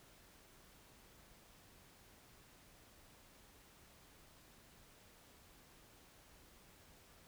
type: silence
effects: pink hiss -64 dBFS RMS until 7.27 s